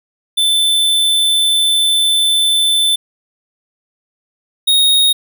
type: tone pair in turn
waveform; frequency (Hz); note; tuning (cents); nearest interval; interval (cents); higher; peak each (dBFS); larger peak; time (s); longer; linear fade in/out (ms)
square; 3527 / 3737; A7 / A#7; +3 / +4; minor second; 101; second; -11 / -9; second; 0.37-2.96 / 4.67-5.13; first; 10
effects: none